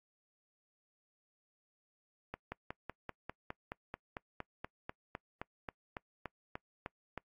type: slowing click train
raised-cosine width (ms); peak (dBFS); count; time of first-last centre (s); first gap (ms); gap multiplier
0.5; -25; 21; 2.34-7.177; 180; 1.03
effects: noise-tail reverb RT60 0.1 s tail -24 dB re dry + AAC 48 kbps